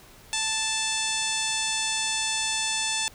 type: harmonic tone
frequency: 880 Hz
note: A5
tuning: in tune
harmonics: 1 / 2 / 3 / 4 / 5 / 6 / 7 / 8 / 9 / 10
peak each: -35 / -36 / -32 / -31 / -36 / -35 / -34 / -36 / -36 / -34 dBFS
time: 0.33-3.08 s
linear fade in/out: 0 ms
effects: pink hiss -51 dBFS RMS until 3.14 s